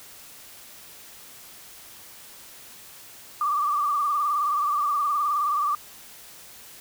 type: tone with vibrato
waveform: sine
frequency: 1174.7 Hz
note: D6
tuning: in tune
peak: -21 dBFS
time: 3.41-5.75 s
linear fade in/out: 2 ms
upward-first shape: sine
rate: 19 Hz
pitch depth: 67 cents each way
effects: white hiss -46 dBFS RMS until 6.8 s